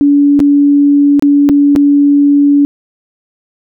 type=tone with dropouts; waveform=sine; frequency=286 Hz; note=D4; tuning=46 cents flat; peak=-4 dBFS; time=0.01-2.65 s; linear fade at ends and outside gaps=0 ms; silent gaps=0.393-0.402 / 1.195-1.224 / 1.49-1.496 / 1.753-1.761 s; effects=none